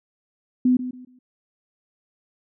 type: tone with echo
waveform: sine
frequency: 251.8 Hz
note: B3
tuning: 34 cents sharp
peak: -14 dBFS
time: 0.65-0.77 s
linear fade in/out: 5 ms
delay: 140 ms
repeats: 3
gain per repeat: -12 dB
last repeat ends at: 1.19 s
effects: none